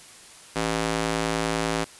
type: tone with high-pass filter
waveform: square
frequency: 55 Hz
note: A1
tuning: in tune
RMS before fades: -26 dBFS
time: 0.55-1.85 s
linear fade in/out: 20 ms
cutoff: 230 Hz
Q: 0.53
effects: white hiss -47 dBFS RMS until 1.99 s + resampled to 24000 Hz